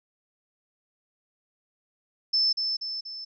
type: tone with echo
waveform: sine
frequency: 5274 Hz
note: E8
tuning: in tune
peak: -20 dBFS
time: 2.33-2.53 s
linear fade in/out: 10 ms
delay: 240 ms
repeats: 3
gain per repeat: -5 dB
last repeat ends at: 3.25 s
effects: none